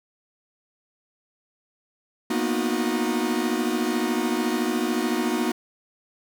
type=chord; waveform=45% pulse; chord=B major seventh; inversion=third; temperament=equal with one note detuned; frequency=233.1 / 246.9 / 311.1 / 362.8 Hz; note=A#3 / B3 / D#4 / F#4; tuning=0 / 0 / 0 / -34 cents; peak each=-28 dBFS; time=2.3-5.52 s; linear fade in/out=5 ms; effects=none